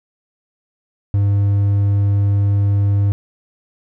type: tone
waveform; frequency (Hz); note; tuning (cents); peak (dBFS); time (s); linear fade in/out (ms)
triangle; 100.6; G2; +45; -10; 1.14-3.12; 0
effects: none